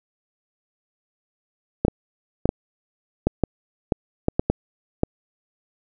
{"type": "clicks", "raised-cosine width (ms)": 2, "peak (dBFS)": -4, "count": 11, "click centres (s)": [1.85, 1.882, 2.456, 2.491, 3.27, 3.437, 3.922, 4.284, 4.395, 4.5, 5.034], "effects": []}